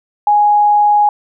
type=tone; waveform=sine; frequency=830.6 Hz; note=G#5; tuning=in tune; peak=-7 dBFS; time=0.27-1.09 s; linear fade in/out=2 ms; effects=none